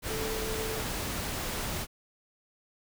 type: tone in noise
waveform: sine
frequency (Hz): 440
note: A4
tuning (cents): 0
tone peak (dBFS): -35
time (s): 0.07-0.83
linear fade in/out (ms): 50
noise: pink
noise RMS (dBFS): -34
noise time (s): 0.02-1.87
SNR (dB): -4
effects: none